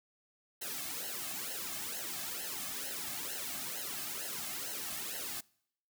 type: noise with flanger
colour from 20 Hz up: white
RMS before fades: -40 dBFS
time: 0.61-5.41 s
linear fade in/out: 10 ms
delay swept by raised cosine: 0.84 to 2.14 ms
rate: 2.2 Hz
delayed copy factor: -0.95
effects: noise-tail reverb RT60 0.7 s tail -25 dB re dry